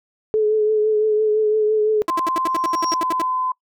sine tone with vibrato, 429.2 Hz, A4, 43 cents flat, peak -14 dBFS, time 0.34-2.02 s, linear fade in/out 0 ms, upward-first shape triangle, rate 5.9 Hz, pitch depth 33 cents each way
sine tone with pitch glide, 1040 to 1021 Hz, C6 to C6, -11 to -43 cents, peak -19 dBFS, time 2.08-3.52 s, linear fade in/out 5 ms, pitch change -32 cents, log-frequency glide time 2.57-3.03 s
sawtooth tone bursts, 329.6 Hz, E4, in tune, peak -18 dBFS, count 13, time 2.08-3.218 s, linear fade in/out 2 ms, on 22 ms, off 71 ms
sine tone with exponential growth, 5590 Hz, F8, 1 cent sharp, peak -21 dBFS, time 2.49-2.94 s, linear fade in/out 0 ms, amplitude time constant 97 ms
effects noise-tail reverb RT60 0.1 s tail -23 dB re dry

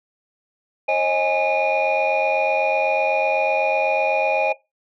sine tone cluster, 538 / 626 / 828 / 2440 Hz, C5 / D#5 / G#5 / D#7, +48 / +10 / -5 / -34 cents, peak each -21 dBFS, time 0.88-4.53 s, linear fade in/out 10 ms, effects noise-tail reverb RT60 0.2 s tail -19 dB re dry + tanh soft clip ceiling -11 dBFS

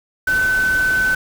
sine tone in noise, 1517 Hz, F#6, 43 cents sharp, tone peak -14 dBFS, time 0.27-1.15 s, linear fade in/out 5 ms, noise pink, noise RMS -29 dBFS, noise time 0.27-1.15 s, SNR +12 dB, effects none

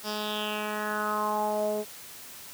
10% pulse tone with low-pass filter sweep, 211.4 Hz, G#3, 31 cents sharp, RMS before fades -30 dBFS, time 0.03-1.85 s, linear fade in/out 50 ms, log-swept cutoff 5200 to 490 Hz, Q 4.4, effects white hiss -45 dBFS RMS until 2.53 s + high-pass 60 Hz 12 dB/octave

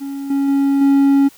triangle tone with level steps, 277.2 Hz, C#4, in tune, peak -21 / -12 / -10 / -7 dBFS, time 0-1.29 s, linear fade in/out 20 ms, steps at 0.3 / 0.48 / 0.81 s, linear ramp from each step 5 ms, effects white hiss -46 dBFS RMS until 1.37 s

